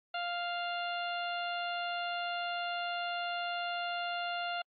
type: harmonic tone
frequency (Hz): 698.5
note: F5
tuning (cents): 0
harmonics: 1 / 2 / 3 / 4 / 5 / 6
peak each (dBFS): -36 / -39 / -48 / -41 / -47 / -49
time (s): 0.14-4.62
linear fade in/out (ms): 5
effects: AAC 48 kbps